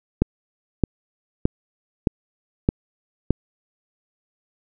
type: click train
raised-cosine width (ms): 3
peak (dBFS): -3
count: 6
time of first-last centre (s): 0.22-3.306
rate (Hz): 1.62
effects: none